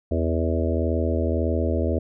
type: harmonic tone with a mistuned harmonic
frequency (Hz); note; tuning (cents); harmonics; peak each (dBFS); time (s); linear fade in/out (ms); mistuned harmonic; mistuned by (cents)
81.8; E2; -13; 1 / 3 / 4 / 5 / 6 / 7 / 8; -23 / -28 / -29 / -30 / -31 / -31 / -32; 0.11-1.99; 5; 8; -20
effects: none